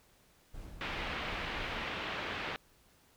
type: noise with tremolo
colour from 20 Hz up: brown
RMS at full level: -45 dBFS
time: 0.53-1.85 s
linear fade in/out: 20 ms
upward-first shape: sine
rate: 2.8 Hz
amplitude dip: 35%
type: low-pass noise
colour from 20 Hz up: white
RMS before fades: -39 dBFS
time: 0.81-2.56 s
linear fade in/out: 0 ms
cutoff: 3000 Hz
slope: 24 dB/octave
effects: pink hiss -66 dBFS RMS until 3.16 s